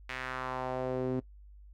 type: tone with band-pass filter sweep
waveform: sawtooth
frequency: 128.6 Hz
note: C3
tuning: 30 cents flat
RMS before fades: -35 dBFS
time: 0.09-1.2 s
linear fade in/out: 5 ms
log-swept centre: 2200 to 300 Hz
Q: 2
effects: noise-tail reverb RT60 0.1 s tail -19 dB re dry + added 50 Hz sine -50 dBFS peak until 1.73 s